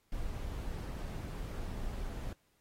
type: noise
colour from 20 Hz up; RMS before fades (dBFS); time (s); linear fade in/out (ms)
brown; -39; 0.12-2.33; 2
effects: pink hiss -74 dBFS RMS until 2.6 s + AAC 48 kbps